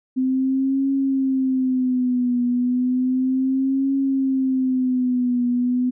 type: tone with vibrato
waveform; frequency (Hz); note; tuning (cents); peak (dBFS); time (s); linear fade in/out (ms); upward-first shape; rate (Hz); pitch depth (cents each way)
sine; 257.9; C4; -25; -17; 0.16-5.91; 20; triangle; 0.33; 100
effects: none